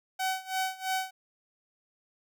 sawtooth tone with tremolo, 756 Hz, F#5, 37 cents sharp, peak -23 dBFS, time 0.19-1.11 s, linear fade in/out 10 ms, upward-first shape sine, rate 3 Hz, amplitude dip 90%, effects none

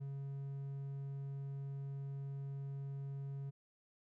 triangle tone, 138.3 Hz, C#3, 4 cents flat, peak -39 dBFS, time 0-3.51 s, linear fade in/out 20 ms, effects none

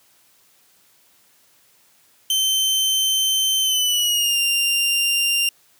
sawtooth tone with pitch glide, 3094 to 2788 Hz, G7 to F7, -23 to -4 cents, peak -14 dBFS, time 2.3-5.49 s, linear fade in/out 2 ms, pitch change -181 cents, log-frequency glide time 3.61-4.39 s, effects white hiss -57 dBFS RMS until 5.79 s + high-pass 80 Hz 12 dB/octave

